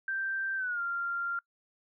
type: tone with pitch glide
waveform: sine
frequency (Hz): 1568 to 1388.9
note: G6 to F6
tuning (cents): 0 to -10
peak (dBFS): -30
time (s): 0.08-1.39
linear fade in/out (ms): 2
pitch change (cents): -210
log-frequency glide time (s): 0.56-0.81
effects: noise-tail reverb RT60 0.1 s tail -24 dB re dry